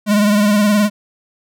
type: tone with vibrato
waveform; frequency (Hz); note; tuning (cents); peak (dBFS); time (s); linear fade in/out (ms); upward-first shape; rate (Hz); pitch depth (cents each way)
square; 207.7; G#3; 0; -11; 0.06-0.9; 50; sine; 19; 48
effects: none